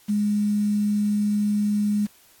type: tone with quantisation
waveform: sine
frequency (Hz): 207.7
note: G#3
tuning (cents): 0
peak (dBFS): -19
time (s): 0.08-2.07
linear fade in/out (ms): 20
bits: 7
effects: white hiss -55 dBFS RMS until 2.4 s + AAC 64 kbps